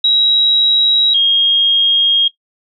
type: tone pair in turn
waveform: sine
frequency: 3853 / 3249 Hz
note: B7 / G#7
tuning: -44 / -39 cents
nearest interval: minor third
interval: 295 cents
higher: first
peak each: -8 dBFS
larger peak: neither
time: 0.04-1.14 / 1.14-2.28 s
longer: second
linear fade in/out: 5 ms
effects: noise-tail reverb RT60 0.1 s tail -17 dB re dry